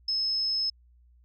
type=tone; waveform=sine; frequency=5190 Hz; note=E8; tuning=28 cents flat; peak=-25 dBFS; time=0.08-0.7 s; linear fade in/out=5 ms; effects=added 60 Hz sine -56 dBFS peak until 1.24 s